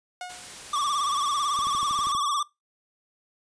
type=tone with exponential decay; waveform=sawtooth; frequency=724 Hz; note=F#5; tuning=38 cents flat; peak=-28 dBFS; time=0.21-0.63 s; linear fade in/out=2 ms; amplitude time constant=90 ms
type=noise; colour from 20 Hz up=white; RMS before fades=-41 dBFS; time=0.29-2.13 s; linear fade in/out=10 ms
type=tone with vibrato; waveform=square; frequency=1152 Hz; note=D6; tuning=34 cents flat; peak=-24 dBFS; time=0.73-2.43 s; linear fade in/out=5 ms; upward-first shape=sine; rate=18 Hz; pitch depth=82 cents each way
type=click train; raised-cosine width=3 ms; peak=-30 dBFS; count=8; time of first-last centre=1.59-2.15 s; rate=12.5 Hz
effects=noise-tail reverb RT60 0.2 s tail -22 dB re dry + resampled to 22050 Hz